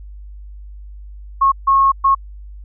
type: tone bursts at uneven times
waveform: sine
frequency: 1090 Hz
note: C#6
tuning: 29 cents flat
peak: -9 dBFS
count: 3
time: 1.41-1.52 / 1.67-1.92 / 2.04-2.15 s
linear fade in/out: 10 ms
effects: added 50 Hz sine -32 dBFS peak until 2.64 s